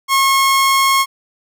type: tone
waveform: sawtooth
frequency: 1085 Hz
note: C#6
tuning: 37 cents flat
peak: -7 dBFS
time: 0.08-1.06 s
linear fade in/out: 50 ms
effects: none